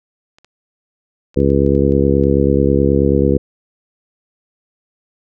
clicks, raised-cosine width 0.2 ms, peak -28 dBFS, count 9, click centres 0.385 / 0.446 / 1.344 / 1.402 / 1.502 / 1.664 / 1.752 / 1.921 / 2.237 s
harmonic tone, 69.3 Hz, C#2, in tune, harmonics 1 / 2 / 3 / 4 / 5 / 6 / 7, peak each -18 / -18 / -18 / -18 / -18 / -18 / -18 dBFS, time 1.36-3.38 s, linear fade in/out 10 ms
effects none

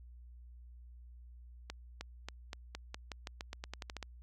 accelerating click train, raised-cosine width 0.2 ms, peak -24 dBFS, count 16, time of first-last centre 1.7-4.027 s, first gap 310 ms, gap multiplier 0.89, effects added 60 Hz sine -51 dBFS peak until 4.22 s

